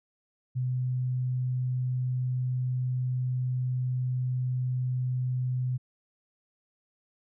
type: tone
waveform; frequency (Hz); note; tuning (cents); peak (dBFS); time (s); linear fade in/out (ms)
sine; 126.7; B2; +45; -26; 0.55-5.78; 20
effects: none